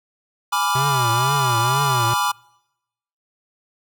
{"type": "chord", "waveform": "square", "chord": "G# diminished seventh", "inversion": "none", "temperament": "equal", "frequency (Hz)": [830.6, 987.8, 1174.7, 1396.9], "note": ["G#5", "B5", "D6", "F6"], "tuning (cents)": [0, 0, 0, 0], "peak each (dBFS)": [-26, -23, -23, -27], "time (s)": [0.52, 2.32], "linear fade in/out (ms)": 10}
{"type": "tone with vibrato", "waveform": "square", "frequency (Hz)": 127.9, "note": "C3", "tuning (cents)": -39, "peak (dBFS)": -22, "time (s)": [0.75, 2.14], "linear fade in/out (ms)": 5, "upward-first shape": "triangle", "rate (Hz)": 2.1, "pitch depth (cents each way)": 220}
{"effects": ["noise-tail reverb RT60 0.9 s tail -26 dB re dry"]}